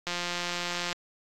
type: click train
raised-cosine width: 0.2 ms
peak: -14 dBFS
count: 151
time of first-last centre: 0.07-0.927 s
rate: 175 Hz
effects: AAC 64 kbps